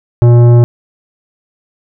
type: tone with tanh clipping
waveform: sine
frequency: 119.7 Hz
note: A#2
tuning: 46 cents sharp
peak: -4 dBFS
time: 0.22-0.64 s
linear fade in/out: 0 ms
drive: 13 dB
effects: none